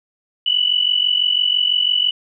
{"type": "tone pair together", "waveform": "sine", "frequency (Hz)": [2943, 2989], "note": ["F#7", "F#7"], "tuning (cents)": [-10, 17], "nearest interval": "unison", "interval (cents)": 27, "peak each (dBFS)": -17, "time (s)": [0.46, 2.11], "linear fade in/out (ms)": 5, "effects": []}